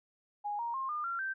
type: tone with pitch steps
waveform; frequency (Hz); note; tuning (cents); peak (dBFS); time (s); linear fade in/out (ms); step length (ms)
sine; 826 / 937.9 / 1065 / 1209.3 / 1373.2 / 1559.3; G#5 / A#5 / C6 / D#6 / F6 / G6; -10 / +10 / +30 / -50 / -30 / -10; -33; 0.44-1.34; 20; 150
effects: none